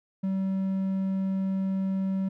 triangle tone, 191.7 Hz, G3, 38 cents flat, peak -23 dBFS, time 0.23-2.29 s, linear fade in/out 10 ms, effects none

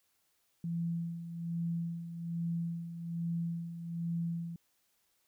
sine tone with tremolo, 168.6 Hz, E3, 39 cents sharp, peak -31 dBFS, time 0.64-4.56 s, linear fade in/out 2 ms, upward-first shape sine, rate 1.2 Hz, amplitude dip 65%, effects white hiss -75 dBFS RMS until 5.27 s

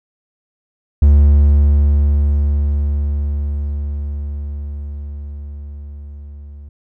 triangle tone with level ramp, 72.2 Hz, D2, 29 cents flat, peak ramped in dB -3 to -30 dBFS, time 1.02-6.69 s, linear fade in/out 5 ms, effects none

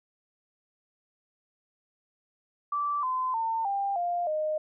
sine tone with pitch steps, 1164 / 1025.1 / 902.8 / 795 / 700.2 / 616.6 Hz, D6 / C6 / A5 / G5 / F5 / D#5, -16 / -36 / +44 / +24 / +4 / -16 cents, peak -26 dBFS, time 2.72-4.58 s, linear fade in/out 5 ms, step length 310 ms, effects none

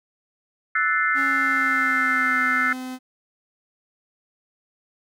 sine chord, F# half-diminished seventh, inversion third, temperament equal, 1318.5 / 1480 / 1760 / 2093 Hz, E6 / F#6 / A6 / C7, 0 / 0 / 0 / 0 cents, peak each -24 dBFS, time 0.75-2.73 s, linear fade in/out 5 ms
45% pulse tone with pitch glide, 274.5 to 256.1 Hz, C#4 to C4, -17 to -37 cents, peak -30 dBFS, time 1.14-2.99 s, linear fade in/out 50 ms, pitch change -120 cents, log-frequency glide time 1.24-2.41 s
effects none

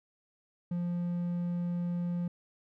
triangle tone, 174.61 Hz, F3, in tune, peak -28 dBFS, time 0.71-2.28 s, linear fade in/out 5 ms, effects none

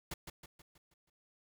pink noise with echo, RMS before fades -41 dBFS, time 0.11-0.14 s, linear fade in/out 5 ms, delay 160 ms, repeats 6, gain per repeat -6 dB, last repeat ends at 1.1 s, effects none

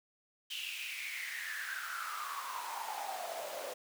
pink noise with high-pass filter sweep, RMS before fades -41 dBFS, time 0.5-3.74 s, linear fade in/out 10 ms, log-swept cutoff 3000 to 540 Hz, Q 8.1, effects none

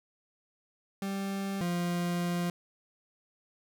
40% pulse tone pair in turn, 196 / 174.62 Hz, G3 / F3, 0 / 0 cents, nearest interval major second, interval 200 cents, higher first, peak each -31 / -28 dBFS, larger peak second, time 1.02-1.61 / 1.61-2.5 s, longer second, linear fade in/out 2 ms, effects none

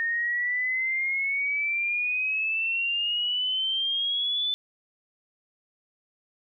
sine exponential sweep, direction up, 1830 to 3520 Hz, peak -24 dBFS, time 0-4.54 s, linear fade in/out 0 ms, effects none

